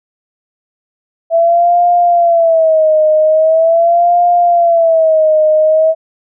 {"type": "tone with vibrato", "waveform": "sine", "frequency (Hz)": 659.3, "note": "E5", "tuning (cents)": 0, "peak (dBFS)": -6, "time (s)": [1.3, 5.95], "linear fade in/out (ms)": 50, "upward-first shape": "sine", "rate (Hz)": 0.42, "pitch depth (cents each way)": 110, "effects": []}